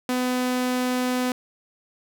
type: tone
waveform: sawtooth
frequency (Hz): 251.3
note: B3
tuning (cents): +30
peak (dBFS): -18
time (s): 0.09-1.32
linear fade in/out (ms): 2
effects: none